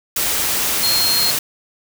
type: tone in noise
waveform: sine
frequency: 4229 Hz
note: C8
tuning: 18 cents sharp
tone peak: -16 dBFS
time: 0.83-1.31 s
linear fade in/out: 5 ms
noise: white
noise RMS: -19 dBFS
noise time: 0.16-1.39 s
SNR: 0 dB
effects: none